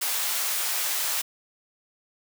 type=high-pass noise; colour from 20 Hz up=white; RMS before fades=-27 dBFS; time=0.01-1.22 s; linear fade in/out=10 ms; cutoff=680 Hz; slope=12 dB/octave; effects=none